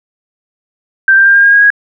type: tone with pitch steps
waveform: sine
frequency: 1568 / 1581.6 / 1595.4 / 1609.3 / 1623.3 / 1637.4 / 1651.7 Hz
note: G6 / G6 / G6 / G6 / G#6 / G#6 / G#6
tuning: 0 / +15 / +30 / +45 / -40 / -25 / -10 cents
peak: -3 dBFS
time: 1.08-1.703 s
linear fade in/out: 2 ms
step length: 89 ms
effects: none